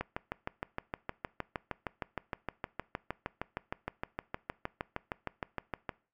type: click train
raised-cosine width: 0.5 ms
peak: -19 dBFS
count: 39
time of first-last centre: 0.01-5.892 s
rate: 6.46 Hz
effects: noise-tail reverb RT60 0.4 s tail -22 dB re dry